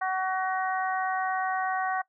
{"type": "harmonic tone", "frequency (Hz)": 375.7, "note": "F#4", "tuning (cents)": 26, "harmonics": [2, 3, 4, 5], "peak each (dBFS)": [-28, -32, -34, -36], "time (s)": [0.01, 2.02], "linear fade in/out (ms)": 10, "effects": ["noise-tail reverb RT60 0.1 s tail -21 dB re dry"]}